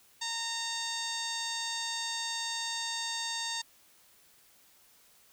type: harmonic tone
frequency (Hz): 919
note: A#5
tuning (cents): -25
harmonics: 1 / 2 / 3 / 4 / 5 / 6 / 7 / 8 / 9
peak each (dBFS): -41 / -41 / -47 / -38 / -39 / -46 / -42 / -45 / -47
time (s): 0.21-3.62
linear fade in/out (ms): 10
effects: white hiss -62 dBFS RMS until 5.32 s